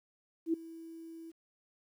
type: tone with ADSR envelope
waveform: sine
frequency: 328.2 Hz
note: E4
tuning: 8 cents flat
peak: -25 dBFS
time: 0.46-1.32 s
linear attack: 76 ms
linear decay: 7 ms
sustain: -20 dB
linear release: 21 ms
effects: 11-bit